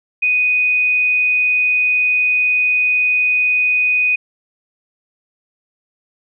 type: tone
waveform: sine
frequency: 2489 Hz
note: D#7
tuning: in tune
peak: -12 dBFS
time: 0.22-4.16 s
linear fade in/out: 10 ms
effects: none